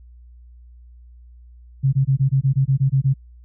sine tone bursts, 135 Hz, C#3, 45 cents flat, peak -13 dBFS, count 11, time 1.83-3.14 s, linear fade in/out 20 ms, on 100 ms, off 21 ms, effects added 60 Hz sine -42 dBFS peak until 3.44 s

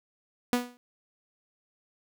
sawtooth tone with exponential decay, 244.9 Hz, B3, 14 cents flat, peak -16 dBFS, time 0.53-0.77 s, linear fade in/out 0 ms, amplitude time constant 52 ms, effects none

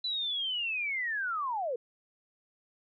sine linear sweep, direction down, 4011 to 453.1 Hz, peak -30 dBFS, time 0.04-1.76 s, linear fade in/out 5 ms, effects none

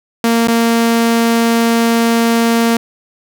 sawtooth tone with dropouts, 231 Hz, A#3, 16 cents flat, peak -6 dBFS, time 0.24-2.77 s, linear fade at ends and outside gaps 2 ms, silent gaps 0.473-0.483 s, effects none

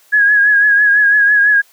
sine tone with vibrato, 1663 Hz, G#6, 2 cents sharp, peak -7 dBFS, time 0.12-1.62 s, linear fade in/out 20 ms, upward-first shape triangle, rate 6 Hz, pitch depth 53 cents each way, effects white hiss -50 dBFS RMS until 1.72 s + high-pass 400 Hz 12 dB/octave

